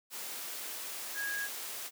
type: tone in noise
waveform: sine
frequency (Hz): 1647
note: G#6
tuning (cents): -15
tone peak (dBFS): -34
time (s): 1.14-1.49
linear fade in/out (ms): 50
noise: white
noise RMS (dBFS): -41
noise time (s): 0.1-1.91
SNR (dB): +4
effects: high-pass 300 Hz 12 dB/octave